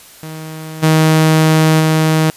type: tone with level steps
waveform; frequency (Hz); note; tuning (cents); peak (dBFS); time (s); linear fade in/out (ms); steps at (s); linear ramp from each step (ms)
sawtooth; 157.8; D#3; +25; -22 / -4 / -6; 0.23-2.3; 0; 0.82 / 1.79; 20
effects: white hiss -40 dBFS RMS until 2.36 s + resampled to 32000 Hz